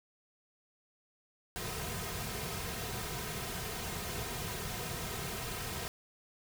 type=noise with comb filter; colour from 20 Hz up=pink; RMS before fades=-39 dBFS; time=1.56-5.88 s; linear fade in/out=0 ms; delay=3.5 ms; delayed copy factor=-0.65; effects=none